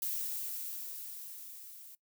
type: noise with level ramp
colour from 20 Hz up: violet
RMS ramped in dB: -35 to -52 dBFS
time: 0.02-1.95 s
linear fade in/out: 2 ms
effects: noise-tail reverb RT60 0.1 s tail -19 dB re dry